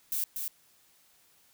violet noise with echo, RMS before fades -31 dBFS, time 0.12-0.24 s, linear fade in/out 0 ms, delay 240 ms, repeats 1, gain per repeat -4 dB, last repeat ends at 0.48 s, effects white hiss -64 dBFS RMS until 1.53 s

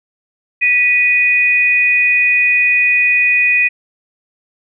sine tone pair together, 1962 / 2480 Hz, B6 / D#7, -12 / -6 cents, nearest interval major third, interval 406 cents, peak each -16 / -10 dBFS, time 0.61-3.69 s, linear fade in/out 20 ms, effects none

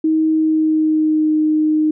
sine tone with pitch glide, 315.8 to 308.6 Hz, D#4 to D#4, +26 to -14 cents, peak -12 dBFS, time 0.04-1.91 s, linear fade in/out 5 ms, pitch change -40 cents, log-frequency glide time 0.29-1.34 s, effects none

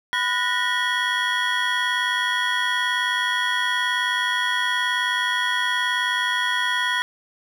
triangle tone cluster, 993 / 1460 / 1832 / 1931 / 3321 Hz, B5 / F#6 / A#6 / B6 / G#7, +9 / -24 / -31 / -39 / -1 cents, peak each -25 dBFS, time 0.13-7.02 s, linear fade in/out 0 ms, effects none

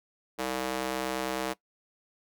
square tone with high-pass filter, 64.6 Hz, C2, 21 cents flat, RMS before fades -32 dBFS, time 0.38-1.54 s, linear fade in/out 20 ms, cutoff 410 Hz, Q 1.1, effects noise-tail reverb RT60 0.1 s tail -19 dB re dry

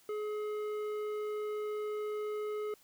sine tone with tanh clipping, 422.9 Hz, G#4, 31 cents sharp, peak -36 dBFS, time 0.09-2.74 s, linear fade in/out 2 ms, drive 11 dB, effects white hiss -64 dBFS RMS until 2.83 s

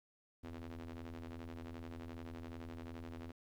sawtooth ring-modulated tone, 82.6 Hz, E2, 4 cents sharp, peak -39 dBFS, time 0.43-3.32 s, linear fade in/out 10 ms, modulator 171 Hz, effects low-pass 4000 Hz 12 dB/octave + 12-bit

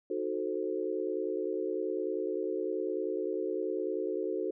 sine chord, D# diminished seventh, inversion none, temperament equal, 311.1 / 370 / 440 / 523.3 Hz, D#4 / F#4 / A4 / C5, 0 / 0 / 0 / 0 cents, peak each -38 / -34 / -35 / -39 dBFS, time 0.1-4.51 s, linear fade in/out 5 ms, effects none

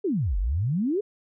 sine exponential two-way sweep, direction down then up, 440 to 42.72 to 440 Hz, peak -22 dBFS, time 0.04-1.01 s, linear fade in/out 10 ms, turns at 0.38 s, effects none

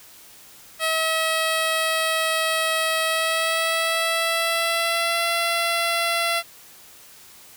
10% pulse tone with pitch glide, 643 to 678.5 Hz, E5 to E5, -43 to +50 cents, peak -12 dBFS, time 0.79-6.43 s, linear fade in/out 50 ms, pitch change +93 cents, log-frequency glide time 3.03-5.28 s, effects white hiss -47 dBFS RMS until 7.56 s

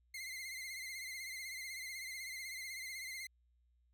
sawtooth tone with vibrato, 2093 Hz, C7, in tune, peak -40 dBFS, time 0.14-3.27 s, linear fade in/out 5 ms, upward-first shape triangle, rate 16 Hz, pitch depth 75 cents each way, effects added 60 Hz sine -70 dBFS peak until 3.93 s

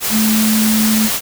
sine tone in noise, 217.7 Hz, A3, 18 cents flat, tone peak -12 dBFS, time 0.1-1.1 s, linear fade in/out 50 ms, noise white, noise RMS -18 dBFS, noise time 0-1.21 s, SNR +3 dB, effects none

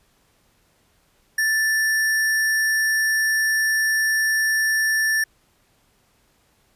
sine tone with sample-and-hold, 1760 Hz, A6, in tune, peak -17 dBFS, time 1.38-5.24 s, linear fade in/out 5 ms, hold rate 7350 Hz, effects pink hiss -62 dBFS RMS until 6.75 s + resampled to 32000 Hz

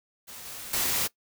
white noise with level steps, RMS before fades -43 / -40 / -27 dBFS, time 0.27-1.08 s, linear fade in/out 20 ms, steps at 0.45 / 0.73 s, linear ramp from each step 5 ms, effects noise-tail reverb RT60 0.1 s tail -20 dB re dry

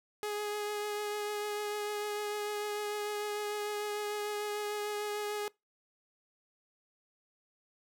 sawtooth tone with vibrato, 417 Hz, G#4, 7 cents sharp, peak -30 dBFS, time 0.23-5.48 s, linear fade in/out 0 ms, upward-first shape triangle, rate 6.7 Hz, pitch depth 16 cents each way, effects noise-tail reverb RT60 0.2 s tail -23 dB re dry

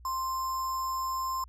sine tone with sample-and-hold, 1046.5 Hz, C6, in tune, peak -29 dBFS, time 0.05-1.44 s, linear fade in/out 2 ms, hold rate 6300 Hz, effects added 60 Hz sine -49 dBFS peak until 1.48 s + resampled to 32000 Hz

